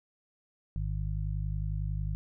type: harmonic tone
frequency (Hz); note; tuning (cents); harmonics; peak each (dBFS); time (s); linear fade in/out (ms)
51; G#1; -31; 1 / 2 / 3; -32 / -35 / -37; 0.76-2.15; 0
effects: none